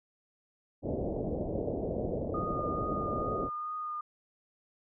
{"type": "low-pass noise", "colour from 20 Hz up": "white", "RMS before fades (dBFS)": -34, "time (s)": [0.82, 3.5], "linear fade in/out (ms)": 50, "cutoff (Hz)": 640, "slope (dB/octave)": 48}
{"type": "tone with vibrato", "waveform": "sine", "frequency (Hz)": 1226, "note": "D#6", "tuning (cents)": -26, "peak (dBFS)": -34, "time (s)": [2.34, 4.01], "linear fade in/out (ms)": 5, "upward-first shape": "triangle", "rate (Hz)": 2.3, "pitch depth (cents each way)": 18}
{"effects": []}